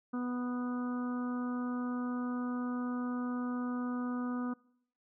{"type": "harmonic tone", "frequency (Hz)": 246.9, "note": "B3", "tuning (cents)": 0, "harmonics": [1, 2, 3, 4, 5, 6], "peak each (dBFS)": [-33, -46, -50, -49, -45, -51], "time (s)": [0.13, 4.54], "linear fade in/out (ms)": 10, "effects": ["noise-tail reverb RT60 0.7 s tail -24 dB re dry"]}